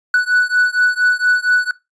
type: beating tone pair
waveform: triangle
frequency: 1480 / 1484.3 Hz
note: F#6 / F#6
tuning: 0 / +5 cents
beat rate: 4.3 Hz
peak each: -13 dBFS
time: 0.14-1.71 s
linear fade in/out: 2 ms
effects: noise-tail reverb RT60 0.2 s tail -19 dB re dry + resampled to 22050 Hz